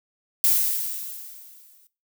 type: noise with exponential decay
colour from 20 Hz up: violet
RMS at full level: -17 dBFS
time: 0.44-1.87 s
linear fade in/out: 0 ms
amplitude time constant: 310 ms
effects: noise-tail reverb RT60 0.3 s tail -18 dB re dry